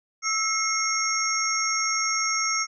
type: tone cluster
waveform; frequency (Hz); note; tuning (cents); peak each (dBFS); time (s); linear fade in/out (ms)
sine; 1314 / 2159 / 5570 / 6410; E6 / C#7 / F8 / G8; -6 / -46 / -5 / +38; -28; 0.22-2.67; 50
effects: none